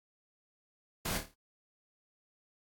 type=noise with echo; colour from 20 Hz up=pink; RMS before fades=-35 dBFS; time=1.05-1.18 s; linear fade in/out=5 ms; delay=27 ms; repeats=6; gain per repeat=-6 dB; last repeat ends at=1.342 s; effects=AAC 64 kbps